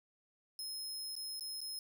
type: tone with dropouts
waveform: sawtooth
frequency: 5150 Hz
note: E8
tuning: 41 cents flat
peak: -38 dBFS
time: 0.59-1.79 s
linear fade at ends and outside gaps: 1 ms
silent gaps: 1.154-1.164 / 1.396-1.408 / 1.606-1.614 s
effects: none